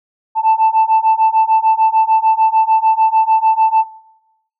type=beating tone pair; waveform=sine; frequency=880 / 886.7 Hz; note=A5 / A5; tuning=0 / +13 cents; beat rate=6.7 Hz; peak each=-11 dBFS; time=0.35-3.85 s; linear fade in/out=50 ms; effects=noise-tail reverb RT60 0.9 s tail -19 dB re dry + tanh soft clip ceiling -5 dBFS

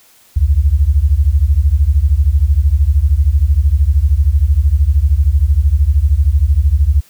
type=beating tone pair; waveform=sine; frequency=65.41 / 78.41 Hz; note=C2 / D#2; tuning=0 / +14 cents; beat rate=13 Hz; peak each=-11 dBFS; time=0.36-7.01 s; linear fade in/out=10 ms; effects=white hiss -48 dBFS RMS until 7.09 s

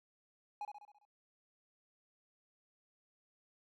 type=tone with echo; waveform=triangle; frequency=830.6 Hz; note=G#5; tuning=in tune; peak=-37 dBFS; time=0.61-0.65 s; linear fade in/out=2 ms; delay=67 ms; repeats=6; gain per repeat=-5 dB; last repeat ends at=1.052 s; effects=none

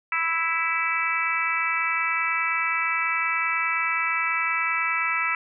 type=harmonic tone; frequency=329.6 Hz; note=E4; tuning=in tune; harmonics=3 / 4 / 5 / 6 / 7 / 8; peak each=-33 / -27 / -35 / -28 / -27 / -31 dBFS; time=0.12-5.35 s; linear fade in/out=2 ms; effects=none

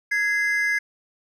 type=tone pair together; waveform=triangle; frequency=1665.1 / 2067 Hz; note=G#6 / C7; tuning=+4 / -22 cents; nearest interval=major third; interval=374 cents; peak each=-20 / -21 dBFS; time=0.11-0.79 s; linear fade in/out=10 ms; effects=tanh soft clip ceiling -11 dBFS

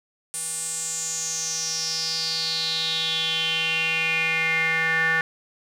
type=tone with band-pass filter sweep; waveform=square; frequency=162.4 Hz; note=E3; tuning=26 cents flat; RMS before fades=-25 dBFS; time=0.34-5.21 s; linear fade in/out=0 ms; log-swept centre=9100 to 1700 Hz; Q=6.6; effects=9-bit

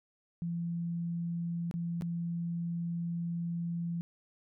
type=tone with dropouts; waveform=sine; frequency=170.1 Hz; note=F3; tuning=45 cents flat; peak=-32 dBFS; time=0.42-4.01 s; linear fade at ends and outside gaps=0 ms; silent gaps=1.712-1.74 / 2.011-2.021 s; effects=none

